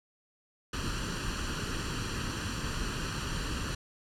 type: noise with comb filter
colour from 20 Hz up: pink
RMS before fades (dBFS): -34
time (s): 0.73-3.75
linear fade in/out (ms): 5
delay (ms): 0.69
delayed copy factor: +0.7
effects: low-pass 7000 Hz 12 dB/octave